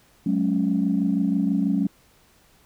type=chord; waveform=sine; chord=F# suspended second; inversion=none; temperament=equal with one note detuned; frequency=185 / 211.3 / 277.2 Hz; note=F#3 / G#3 / C#4; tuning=0 / +30 / 0 cents; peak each=-23 dBFS; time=0.26-1.87 s; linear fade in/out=5 ms; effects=tanh soft clip ceiling -11 dBFS + pink hiss -58 dBFS RMS until 2.65 s